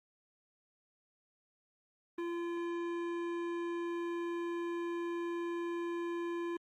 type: tone with hard clipping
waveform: triangle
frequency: 342.4 Hz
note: F4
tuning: 34 cents flat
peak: -37 dBFS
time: 2.18-6.57 s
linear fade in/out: 5 ms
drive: 17 dB
effects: Opus 24 kbps